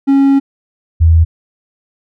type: tone pair in turn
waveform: triangle / sine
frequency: 275 / 81.76 Hz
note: C#4 / E2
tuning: -14 / -14 cents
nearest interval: octave + major sixth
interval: 2100 cents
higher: first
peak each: -4 dBFS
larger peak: neither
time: 0.07-0.4 / 1-1.25 s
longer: first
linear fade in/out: 20 ms
effects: none